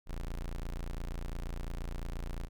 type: tone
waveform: 35% pulse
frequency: 28.62 Hz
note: A#0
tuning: 31 cents flat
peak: -34 dBFS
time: 0.06-2.49 s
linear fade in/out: 50 ms
effects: none